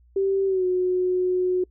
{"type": "tone with pitch glide", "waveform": "sine", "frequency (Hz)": [389.2, 365.2], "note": ["G4", "F#4"], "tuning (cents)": [-12, -23], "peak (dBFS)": -19, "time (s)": [0.16, 1.64], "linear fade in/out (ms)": 5, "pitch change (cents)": -111, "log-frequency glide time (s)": [0.46, 0.65], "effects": ["noise-tail reverb RT60 0.1 s tail -26 dB re dry", "added 60 Hz sine -53 dBFS peak until 1.7 s"]}